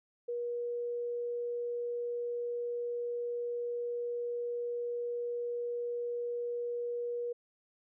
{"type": "tone", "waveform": "sine", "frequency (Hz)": 479.2, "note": "A#4", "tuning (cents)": 48, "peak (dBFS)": -33, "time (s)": [0.28, 7.33], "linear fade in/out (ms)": 10, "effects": []}